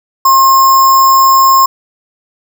sine tone with sample-and-hold, 1068 Hz, C6, 35 cents sharp, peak -3 dBFS, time 0.25-1.66 s, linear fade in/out 5 ms, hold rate 6300 Hz, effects none

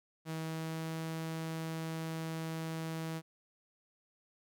sawtooth tone with pitch glide, 160.3 to 161.69 Hz, E3 to E3, -48 to -33 cents, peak -33 dBFS, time 0.25-3.22 s, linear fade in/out 50 ms, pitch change +15 cents, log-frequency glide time 0.38-0.99 s, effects none

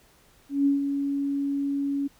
sine tone with ADSR envelope, 280.3 Hz, C#4, 19 cents sharp, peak -17 dBFS, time 0.49-2.08 s, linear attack 170 ms, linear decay 140 ms, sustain -7 dB, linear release 15 ms, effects pink hiss -59 dBFS RMS until 2.19 s

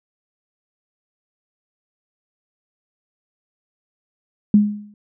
sine tone with exponential decay, 207.7 Hz, G#3, in tune, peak -6 dBFS, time 4.54-4.94 s, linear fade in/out 2 ms, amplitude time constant 86 ms, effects none

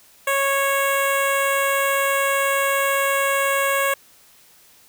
10% pulse tone with notch filter, 551 Hz, C#5, 11 cents flat, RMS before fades -20 dBFS, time 0.27-3.94 s, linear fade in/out 5 ms, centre 4400 Hz, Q 0.87, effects white hiss -52 dBFS RMS until 4.88 s

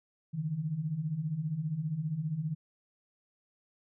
sine beating tone pair, 144.1 / 159.1 Hz, D3 / D#3, -33 / +39 cents, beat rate 15 Hz, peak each -37 / -32 dBFS, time 0.33-2.55 s, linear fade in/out 20 ms, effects none

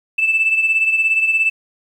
sine beating tone pair, 2637 / 2654 Hz, E7 / E7, 0 / +11 cents, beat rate 17 Hz, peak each -13 / -20 dBFS, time 0.18-1.5 s, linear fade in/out 10 ms, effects tanh soft clip ceiling -7 dBFS + 8-bit

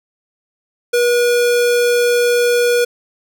square tone, 482.4 Hz, B4, 41 cents flat, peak -12 dBFS, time 0.93-2.85 s, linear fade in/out 10 ms, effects none

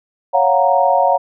sine chord, Gb major seventh, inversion second, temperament equal with one note detuned, 556 / 698.5 / 740 / 932.3 Hz, Db5 / F5 / Gb5 / Bb5, +5 / 0 / 0 / 0 cents, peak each -16 dBFS, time 0.33-1.18 s, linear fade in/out 20 ms, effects none

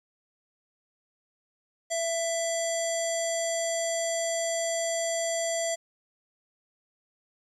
square tone with low-pass filter, 665 Hz, E5, 15 cents sharp, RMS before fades -29 dBFS, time 1.9-5.76 s, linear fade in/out 20 ms, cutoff 7600 Hz, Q 7.2, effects 10-bit

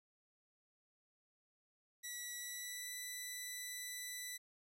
10% pulse tone with pitch glide, 1949 to 1981.9 Hz, B6 to B6, -23 to +6 cents, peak -35 dBFS, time 2.03-4.38 s, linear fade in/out 20 ms, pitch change +29 cents, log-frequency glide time 2.35-2.93 s, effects none

